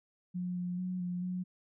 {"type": "tone with pitch steps", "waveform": "sine", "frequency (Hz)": [179.5, 178.2, 182.8, 178, 181.8], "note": ["F3", "F3", "F#3", "F3", "F#3"], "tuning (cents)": [48, 35, -21, 33, -30], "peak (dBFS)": -33, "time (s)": [0.34, 1.44], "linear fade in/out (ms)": 20, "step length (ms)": 220, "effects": []}